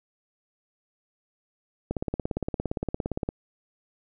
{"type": "click train", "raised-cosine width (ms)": 2, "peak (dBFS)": -14, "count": 25, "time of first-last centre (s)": [1.91, 3.289], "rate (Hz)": 17.4, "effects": []}